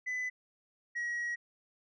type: tone pair in turn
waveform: sine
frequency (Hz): 2004 / 1905.2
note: B6 / A#6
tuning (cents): +25 / +37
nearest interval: minor second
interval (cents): 88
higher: first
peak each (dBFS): -30 / -30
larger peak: neither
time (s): 0.06-0.3 / 0.95-1.36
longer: second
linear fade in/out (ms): 20
effects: tanh soft clip ceiling -32 dBFS